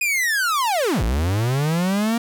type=linear two-way sweep; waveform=45% pulse; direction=down then up; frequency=2498 to 50.3 to 236.6 Hz; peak=-18 dBFS; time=0.01-2.18 s; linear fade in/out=5 ms; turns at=1.03 s; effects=none